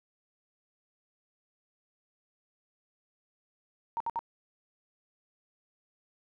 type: tone bursts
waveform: sine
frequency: 925 Hz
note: A#5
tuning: 14 cents flat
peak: -29 dBFS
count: 3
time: 3.97-4.191 s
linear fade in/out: 0 ms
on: 33 ms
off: 61 ms
effects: none